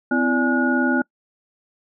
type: tone cluster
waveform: sine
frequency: 255.1 / 332.9 / 584 / 835 / 1448 Hz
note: C4 / E4 / D5 / G#5 / F#6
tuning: -44 / +17 / -10 / +9 / -38 cents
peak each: -19 / -24 / -28 / -28 / -22 dBFS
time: 0.11-1.02 s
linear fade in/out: 5 ms
effects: noise-tail reverb RT60 0.1 s tail -26 dB re dry